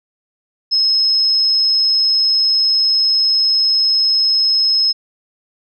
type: tone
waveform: sine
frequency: 5170 Hz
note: E8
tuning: 34 cents flat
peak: -11 dBFS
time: 0.71-4.93 s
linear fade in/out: 20 ms
effects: none